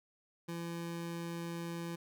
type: tone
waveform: 25% pulse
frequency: 169.2 Hz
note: E3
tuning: 45 cents sharp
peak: -35 dBFS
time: 0.48-1.96 s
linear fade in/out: 10 ms
effects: none